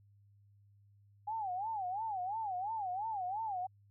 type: tone with vibrato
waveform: sine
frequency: 805 Hz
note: G5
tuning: 46 cents sharp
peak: -35 dBFS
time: 1.27-3.67 s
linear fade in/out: 10 ms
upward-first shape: sine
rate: 2.9 Hz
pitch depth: 200 cents each way
effects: added 101 Hz sine -62 dBFS peak until 3.9 s